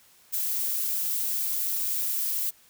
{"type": "noise", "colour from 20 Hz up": "violet", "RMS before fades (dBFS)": -28, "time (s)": [0.32, 2.51], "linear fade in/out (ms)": 20, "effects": ["white hiss -58 dBFS RMS until 2.69 s"]}